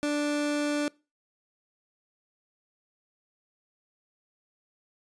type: tone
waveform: 30% pulse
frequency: 293.7 Hz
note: D4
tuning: in tune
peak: -23 dBFS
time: 0.03-0.88 s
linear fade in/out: 0 ms
effects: noise-tail reverb RT60 0.3 s tail -24 dB re dry + resampled to 22050 Hz